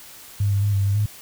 sine tone with pitch steps, 101.1 / 99.7 / 102.6 / 98.7 / 99.7 / 105 Hz, G#2 / G2 / G#2 / G2 / G2 / G#2, -46 / +30 / -21 / +12 / +30 / +19 cents, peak -17 dBFS, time 0.4-1.06 s, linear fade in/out 5 ms, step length 110 ms, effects white hiss -43 dBFS RMS until 1.21 s

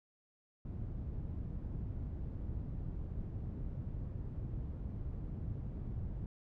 white low-pass noise, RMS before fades -41 dBFS, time 0.65-6.26 s, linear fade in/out 2 ms, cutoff 110 Hz, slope 12 dB/octave, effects none

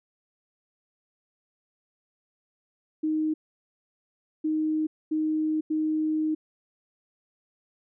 sine tone bursts at uneven times, 311.1 Hz, D#4, in tune, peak -23 dBFS, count 4, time 3.03-3.34 / 4.44-4.87 / 5.11-5.61 / 5.7-6.35 s, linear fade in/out 10 ms, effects none

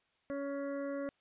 harmonic tone, 279.8 Hz, C#4, 16 cents sharp, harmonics 1 / 2 / 4 / 5 / 6 / 7, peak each -39 / -38 / -51 / -52 / -55 / -56 dBFS, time 0.3-1.09 s, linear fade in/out 0 ms, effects white hiss -75 dBFS RMS until 1.2 s + resampled to 8000 Hz

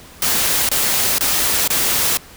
white noise bursts, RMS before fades -17 dBFS, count 4, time 0.22-2.172 s, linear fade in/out 2 ms, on 470 ms, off 24 ms, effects pink hiss -41 dBFS RMS until 2.36 s

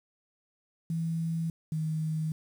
sine tone pair in turn, 164.3 / 157.19 Hz, E3 / D#3, -5 / +18 cents, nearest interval minor second, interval 77 cents, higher first, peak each -28 dBFS, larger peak neither, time 0.9-1.5 / 1.72-2.32 s, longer neither, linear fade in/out 2 ms, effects 9-bit

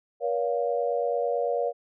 sine tone cluster, 478 / 567 / 703 Hz, A#4 / C#5 / F5, +43 / +39 / +11 cents, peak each -27 / -28 / -30 dBFS, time 0.2-1.73 s, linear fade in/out 50 ms, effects none

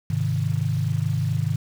sine chord, Ab major, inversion none, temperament equal, 103.83 / 130.81 / 155.56 Hz, Ab2 / C3 / Eb3, 0 / 0 / 0 cents, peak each -25 dBFS, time 0.1-1.56 s, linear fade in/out 5 ms, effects 7-bit

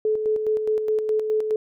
sine tone with tremolo, 431.8 Hz, A4, 33 cents flat, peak -18 dBFS, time 0.05-1.56 s, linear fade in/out 2 ms, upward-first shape square, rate 4.8 Hz, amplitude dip 45%, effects none

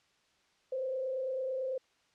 sine tone with frequency modulation, 522 Hz, C5, 4 cents flat, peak -32 dBFS, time 0.72-1.78 s, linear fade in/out 5 ms, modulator 29 Hz, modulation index 0.53, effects white hiss -70 dBFS RMS until 2.14 s + low-pass 5000 Hz 12 dB/octave

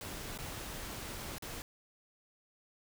pink noise with dropouts, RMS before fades -43 dBFS, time 0.01-1.62 s, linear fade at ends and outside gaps 1 ms, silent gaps 0.377-0.387 / 1.383-1.423 s, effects none

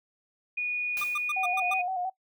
sine tone with pitch glide, 2458 to 2474 Hz, D#7 to D#7, -22 to -10 cents, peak -26 dBFS, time 0.57-1.82 s, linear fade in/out 10 ms, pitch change +12 cents, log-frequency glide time 1.59-1.67 s
white noise with exponential decay, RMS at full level -39 dBFS, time 0.97-1.43 s, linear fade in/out 0 ms, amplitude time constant 100 ms
square tone bursts, 1197 Hz, D6, 33 cents sharp, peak -32 dBFS, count 6, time 1.01-1.74 s, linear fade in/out 5 ms, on 30 ms, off 110 ms
sine tone with vibrato, 737 Hz, F#5, 7 cents flat, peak -28 dBFS, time 1.36-2.1 s, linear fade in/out 10 ms, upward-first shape square, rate 5.8 Hz, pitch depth 46 cents each way
effects noise-tail reverb RT60 0.1 s tail -19 dB re dry

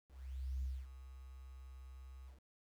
sine tone with ADSR envelope, 65.41 Hz, C2, in tune, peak -35 dBFS, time 0.08-2.41 s, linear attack 550 ms, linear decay 230 ms, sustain -15 dB, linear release 140 ms, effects tanh soft clip ceiling -34 dBFS + 11-bit

